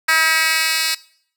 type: tone with high-pass filter sweep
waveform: 10% pulse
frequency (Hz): 320.8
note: E4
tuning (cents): -47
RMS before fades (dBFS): -17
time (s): 0.08-0.95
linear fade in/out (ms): 10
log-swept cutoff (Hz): 1700 to 3300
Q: 1.6
effects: noise-tail reverb RT60 0.6 s tail -20 dB re dry